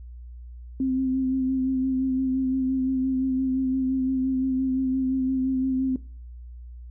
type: tone with vibrato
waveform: sine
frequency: 261.6 Hz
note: C4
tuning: in tune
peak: -21 dBFS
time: 0.8-5.96 s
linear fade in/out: 2 ms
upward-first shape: sine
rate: 5.8 Hz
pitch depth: 23 cents each way
effects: noise-tail reverb RT60 0.4 s tail -19 dB re dry + added 60 Hz sine -38 dBFS peak until 6.9 s